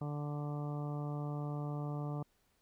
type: harmonic tone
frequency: 146.83 Hz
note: D3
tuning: in tune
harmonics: 1 / 2 / 3 / 4 / 5 / 6 / 7 / 8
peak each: -37 / -45 / -49 / -50 / -50 / -54 / -56 / -53 dBFS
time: 0.01-2.23 s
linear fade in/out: 5 ms
effects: pink hiss -75 dBFS RMS until 2.61 s